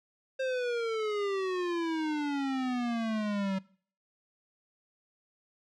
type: exponential sweep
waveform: square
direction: down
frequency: 532 to 188.9 Hz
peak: -30 dBFS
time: 0.39-3.59 s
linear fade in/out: 10 ms
effects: noise-tail reverb RT60 0.5 s tail -22 dB re dry + low-pass 4000 Hz 12 dB/octave